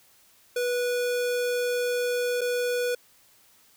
square tone with dropouts, 489.6 Hz, B4, 15 cents flat, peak -25 dBFS, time 0.56-2.95 s, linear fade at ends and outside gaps 5 ms, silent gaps 2.41-2.414 s, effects white hiss -59 dBFS RMS until 3.76 s

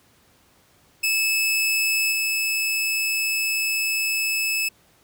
sawtooth tone with level steps, 2607 Hz, E7, 20 cents flat, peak -16 / -18 dBFS, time 1.03-4.69 s, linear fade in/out 10 ms, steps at 2.11 s, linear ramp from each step 20 ms, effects pink hiss -58 dBFS RMS until 5.03 s + high-pass 60 Hz 12 dB/octave

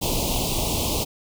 pink band-stop noise, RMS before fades -24 dBFS, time 0.01-1.05 s, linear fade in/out 20 ms, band 1000 to 2600 Hz, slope 48 dB/octave, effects none

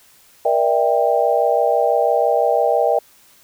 sine chord, E half-diminished seventh, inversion second, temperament just, 474.7 / 593.3 / 659.3 / 791.1 Hz, Bb4 / D5 / E5 / G5, +31 / +18 / 0 / +16 cents, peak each -19 dBFS, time 0.45-2.99 s, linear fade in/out 5 ms, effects white hiss -51 dBFS RMS until 3.43 s

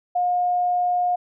sine tone, 715 Hz, F5, 41 cents sharp, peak -18 dBFS, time 0.15-1.16 s, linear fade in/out 10 ms, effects none

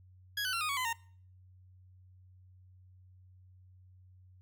20% pulse tone with pitch steps, 1661.2 / 1505.8 / 1365 / 1237.3 / 1121.6 / 1016.7 / 921.6 Hz, G#6 / F#6 / F6 / D#6 / C#6 / B5 / A#5, 0 / +30 / -40 / -10 / +20 / +50 / -20 cents, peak -27 dBFS, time 0.37-0.93 s, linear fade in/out 5 ms, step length 80 ms, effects noise-tail reverb RT60 0.5 s tail -23 dB re dry + added 92 Hz sine -56 dBFS peak until 4.41 s

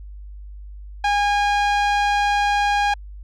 sawtooth tone with low-pass filter, 817 Hz, G#5, 29 cents flat, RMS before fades -19 dBFS, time 1.04-2.94 s, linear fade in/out 5 ms, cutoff 4000 Hz, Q 0.59, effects added 50 Hz sine -34 dBFS peak until 3.23 s

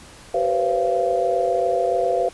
sine tone cluster, 383.4 / 480.8 / 508 / 551 / 687 Hz, G4 / B4 / B4 / C#5 / F5, -38 / -46 / +49 / -11 / -29 cents, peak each -26 / -28 / -22 / -29 / -21 dBFS, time 0.34-2.29 s, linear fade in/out 5 ms, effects pink hiss -44 dBFS RMS until 2.33 s + resampled to 24000 Hz

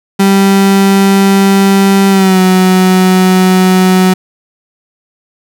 35% pulse tone with pitch glide, 195.7 to 185.68 Hz, G3 to F#3, -3 to +6 cents, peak -3 dBFS, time 0.19-4.14 s, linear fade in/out 10 ms, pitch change -91 cents, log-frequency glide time 2.09-2.4 s, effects none

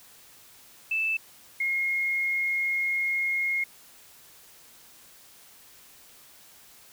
sine tone pair in turn, 2637 / 2149 Hz, E7 / C7, 0 / +46 cents, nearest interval major third, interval 354 cents, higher first, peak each -24 dBFS, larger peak neither, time 0.91-1.17 / 1.6-3.64 s, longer second, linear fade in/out 5 ms, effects white hiss -53 dBFS RMS until 6.92 s

